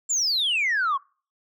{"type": "exponential sweep", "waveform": "sine", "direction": "down", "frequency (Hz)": [7459, 1046.5], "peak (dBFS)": -19, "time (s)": [0.09, 0.98], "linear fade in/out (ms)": 20, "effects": ["noise-tail reverb RT60 0.4 s tail -26 dB re dry", "tanh soft clip ceiling -18 dBFS"]}